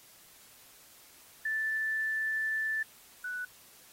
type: tone pair in turn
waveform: sine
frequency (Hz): 1760 / 1482.6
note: A6 / F#6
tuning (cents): 0 / +3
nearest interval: minor third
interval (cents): 297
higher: first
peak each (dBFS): -29 / -34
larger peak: first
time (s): 1.45-2.83 / 3.24-3.45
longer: first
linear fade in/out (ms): 5
effects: white hiss -57 dBFS RMS until 3.92 s + AAC 48 kbps